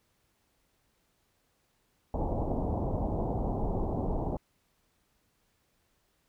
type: low-pass noise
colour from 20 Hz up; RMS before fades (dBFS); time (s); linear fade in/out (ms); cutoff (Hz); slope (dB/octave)
pink; -31; 2.14-4.37; 2; 890; 48
effects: pink hiss -73 dBFS RMS until 6.28 s